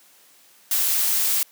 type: noise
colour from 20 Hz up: blue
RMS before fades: -21 dBFS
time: 0.71-1.43 s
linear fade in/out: 2 ms
effects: white hiss -54 dBFS RMS until 1.51 s + high-pass 200 Hz 12 dB/octave